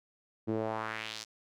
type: tone with band-pass filter sweep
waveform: sawtooth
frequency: 110 Hz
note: A2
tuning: in tune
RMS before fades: -36 dBFS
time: 0.47-1.25 s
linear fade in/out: 20 ms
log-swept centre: 300 to 5900 Hz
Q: 2
effects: none